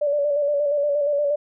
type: tone with vibrato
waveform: sine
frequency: 579 Hz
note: D5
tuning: 25 cents flat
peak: -18 dBFS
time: 0.01-1.36 s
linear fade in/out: 10 ms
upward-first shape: square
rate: 8.5 Hz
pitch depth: 35 cents each way
effects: none